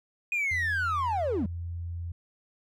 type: linear sweep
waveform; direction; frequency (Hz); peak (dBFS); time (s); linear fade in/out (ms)
triangle; down; 2489 to 174.61; -23; 0.32-1.46; 2
type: tone with pitch glide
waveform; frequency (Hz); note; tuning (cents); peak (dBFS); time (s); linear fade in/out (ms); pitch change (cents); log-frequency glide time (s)
sine; 86.4 to 85.51; F2 to F2; -18 to -36; -32; 0.51-2.12; 5; -18; 0.99-1.51
effects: tanh soft clip ceiling -21 dBFS